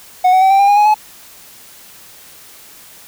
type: tone with pitch steps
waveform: triangle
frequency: 734 / 749.9 / 766.1 / 782.6 / 799.5 / 816.8 / 834.4 / 852.4 Hz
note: F#5 / F#5 / G5 / G5 / G5 / G#5 / G#5 / G#5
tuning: -14 / +23 / -40 / -3 / +34 / -29 / +8 / +45 cents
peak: -5 dBFS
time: 0.24-0.944 s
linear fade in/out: 10 ms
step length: 88 ms
effects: white hiss -40 dBFS RMS until 3.07 s